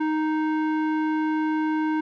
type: tone with low-pass filter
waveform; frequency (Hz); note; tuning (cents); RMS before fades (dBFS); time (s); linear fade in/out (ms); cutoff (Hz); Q
square; 311.1; D#4; 0; -24; 0-2.01; 10; 1500; 1.2
effects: none